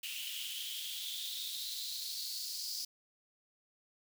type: noise with high-pass filter sweep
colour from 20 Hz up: white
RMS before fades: -41 dBFS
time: 0.03-2.85 s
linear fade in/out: 5 ms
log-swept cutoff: 2800 to 4900 Hz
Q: 6.7
effects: none